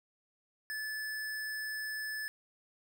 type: tone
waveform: square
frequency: 1734 Hz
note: A6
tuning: 26 cents flat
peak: -37 dBFS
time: 0.7-2.28 s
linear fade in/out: 0 ms
effects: none